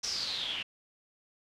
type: noise with low-pass filter sweep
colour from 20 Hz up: white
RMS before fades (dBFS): -35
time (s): 0.03-0.63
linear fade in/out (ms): 10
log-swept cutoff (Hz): 5700 to 2800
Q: 8.8
effects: none